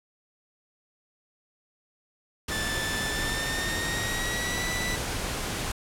pink noise, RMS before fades -31 dBFS, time 2.48-5.72 s, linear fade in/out 5 ms
sawtooth tone with pitch glide, 1758 to 1973.3 Hz, A6 to B6, -2 to -2 cents, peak -27 dBFS, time 2.5-4.97 s, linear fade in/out 20 ms, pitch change +200 cents, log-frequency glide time 3.08-4.68 s
effects low-pass 11000 Hz 12 dB/octave

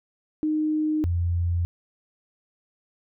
sine tone pair in turn, 308 / 86.43 Hz, D#4 / F2, -17 / -17 cents, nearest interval octave + minor seventh, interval 2200 cents, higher first, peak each -21 dBFS, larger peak neither, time 0.43-1.04 / 1.04-1.65 s, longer neither, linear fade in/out 0 ms, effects none

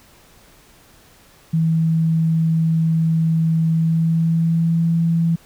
sine tone with pitch glide, 162.2 to 166.28 Hz, E3 to E3, -28 to +15 cents, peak -14 dBFS, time 1.53-5.36 s, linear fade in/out 10 ms, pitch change +43 cents, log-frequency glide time 3.67-4.87 s, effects pink hiss -50 dBFS RMS until 5.45 s

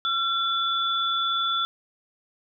sine tone pair together, 1361 / 3463 Hz, F6 / A7, -45 / -28 cents, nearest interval octave + major third, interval 1617 cents, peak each -25 dBFS, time 0.05-1.65 s, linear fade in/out 0 ms, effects none

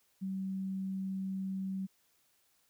sine tone, 191.2 Hz, G3, 43 cents flat, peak -34 dBFS, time 0.21-1.87 s, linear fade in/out 20 ms, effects white hiss -72 dBFS RMS until 2.69 s

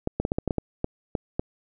clicks, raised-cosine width 2 ms, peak -11 dBFS, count 11, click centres 0.074 / 0.2 / 0.251 / 0.319 / 0.385 / 0.477 / 0.508 / 0.583 / 0.844 / 1.152 / 1.395 s, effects none

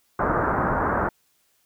white low-pass noise, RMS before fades -23 dBFS, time 0.19-1.09 s, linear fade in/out 5 ms, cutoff 1500 Hz, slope 48 dB/octave, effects white hiss -66 dBFS RMS until 1.65 s

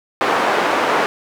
white band-pass noise, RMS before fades -17 dBFS, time 0.21-1.06 s, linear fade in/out 0 ms, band 340 to 1200 Hz, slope 12 dB/octave, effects none

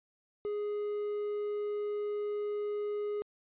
triangle tone, 415.3 Hz, G#4, in tune, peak -30 dBFS, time 0.45-3.22 s, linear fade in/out 0 ms, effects resampled to 8000 Hz

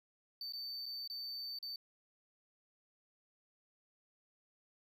triangle tone with dropouts, 4563 Hz, C#8, 49 cents sharp, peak -40 dBFS, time 0.41-1.76 s, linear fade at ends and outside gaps 2 ms, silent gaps 0.524-0.534 / 0.858-0.862 / 1.076-1.099 / 1.588-1.627 s, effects none

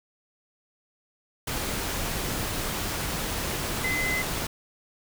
sine tone in noise, 2041 Hz, C7, 44 cents flat, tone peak -26 dBFS, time 3.84-4.22 s, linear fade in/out 5 ms, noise pink, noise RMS -30 dBFS, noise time 1.47-4.47 s, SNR +1 dB, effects none

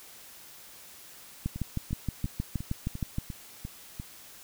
two click trains, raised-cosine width 5 ms, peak -17 / -24 dBFS, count 12 / 8, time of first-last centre 1.46-3.184 / 1.56-3.999 s, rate 6.38 / 2.87 Hz, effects white hiss -50 dBFS RMS until 4.43 s

